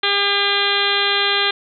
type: harmonic tone with a mistuned harmonic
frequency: 402.5 Hz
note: G4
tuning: 46 cents sharp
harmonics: 1 / 2 / 3 / 4 / 5 / 6 / 7 / 8 / 9 / 10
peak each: -25 / -27 / -25 / -23 / -25 / -26 / -28 / -22 / -23 / -24 dBFS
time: 0.03-1.51 s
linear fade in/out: 5 ms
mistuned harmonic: 9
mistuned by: -33 cents
effects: none